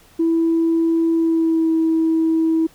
sine tone with pitch glide, 329.6 to 323.6 Hz, E4 to E4, 0 to -32 cents, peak -13 dBFS, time 0.19-2.67 s, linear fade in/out 10 ms, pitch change -32 cents, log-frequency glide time 1.13-1.71 s, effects tanh soft clip ceiling -10 dBFS + pink hiss -51 dBFS RMS until 2.74 s

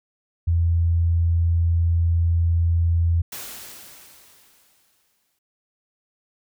sine tone, 84.3 Hz, E2, 39 cents sharp, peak -16 dBFS, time 0.47-3.22 s, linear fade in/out 10 ms
white noise with exponential decay, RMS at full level -33 dBFS, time 3.32-5.39 s, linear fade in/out 5 ms, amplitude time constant 450 ms
effects none

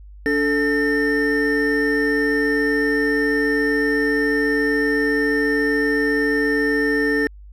triangle tone cluster, 287.9 / 440.9 / 1807 Hz, D4 / A4 / A6, -34 / +4 / +46 cents, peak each -19 dBFS, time 0.26-7.27 s, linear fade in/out 0 ms, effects added 50 Hz sine -38 dBFS peak until 7.52 s

